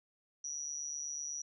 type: tone with amplitude modulation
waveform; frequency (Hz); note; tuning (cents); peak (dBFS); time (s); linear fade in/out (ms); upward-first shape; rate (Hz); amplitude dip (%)
sine; 5830; F#8; -26; -34; 0.44-1.42; 5; sine; 148; 90
effects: none